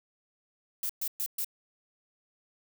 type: noise bursts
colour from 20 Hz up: violet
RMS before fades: -32 dBFS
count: 4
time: 0.83-1.446 s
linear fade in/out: 2 ms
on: 64 ms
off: 120 ms
effects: none